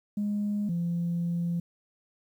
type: tone pair in turn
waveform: sine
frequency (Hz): 206.5 / 171.42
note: G#3 / F3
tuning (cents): -10 / -32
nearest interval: minor third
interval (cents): 322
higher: first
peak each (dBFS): -25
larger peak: neither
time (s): 0.17-0.69 / 0.69-1.6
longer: second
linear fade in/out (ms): 5
effects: tanh soft clip ceiling -23 dBFS + 10-bit